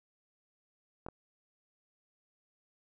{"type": "clicks", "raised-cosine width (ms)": 1, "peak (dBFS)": -28, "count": 2, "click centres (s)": [1.064, 1.086], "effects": []}